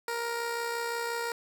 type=tone with amplitude modulation; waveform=15% pulse; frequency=468.6 Hz; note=A#4; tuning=9 cents sharp; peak=-23 dBFS; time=0.08-1.32 s; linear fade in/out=2 ms; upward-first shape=sine; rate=65.7 Hz; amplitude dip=35%; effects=none